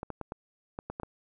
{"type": "clicks", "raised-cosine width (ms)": 1, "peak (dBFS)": -22, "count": 8, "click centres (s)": [0.031, 0.103, 0.213, 0.321, 0.789, 0.9, 0.999, 1.033], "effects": []}